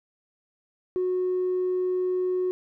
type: tone with tanh clipping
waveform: triangle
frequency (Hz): 366.3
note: F#4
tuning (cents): -17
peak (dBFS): -23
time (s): 0.96-2.51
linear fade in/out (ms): 0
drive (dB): 5
effects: none